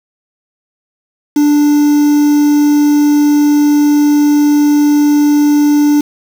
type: tone with quantisation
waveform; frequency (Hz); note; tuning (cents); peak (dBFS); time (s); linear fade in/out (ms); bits
triangle; 293.7; D4; 0; -4; 1.36-6.01; 5; 4
effects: none